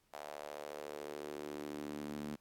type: tone with high-pass filter sweep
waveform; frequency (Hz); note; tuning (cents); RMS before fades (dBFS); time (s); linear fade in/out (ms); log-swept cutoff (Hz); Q
sawtooth; 74; D2; +14; -45; 0.13-2.36; 10; 690 to 220; 2.8
effects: pink hiss -75 dBFS RMS until 2.4 s + AAC 64 kbps